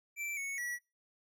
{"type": "tone with pitch steps", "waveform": "square", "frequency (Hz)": [2337, 2211, 1937], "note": ["D7", "C#7", "B6"], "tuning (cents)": [-9, -5, -34], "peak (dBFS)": -37, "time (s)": [0.16, 0.79], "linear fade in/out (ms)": 50, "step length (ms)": 210, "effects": ["noise-tail reverb RT60 0.3 s tail -23 dB re dry"]}